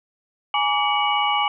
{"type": "tone cluster", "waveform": "sine", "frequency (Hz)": [832, 948, 1156, 2259, 2930], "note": ["G#5", "A#5", "D6", "C#7", "F#7"], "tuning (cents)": [3, 29, -28, 32, -18], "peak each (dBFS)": [-22, -30, -23, -26, -25], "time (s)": [0.54, 1.48], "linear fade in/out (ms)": 2, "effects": []}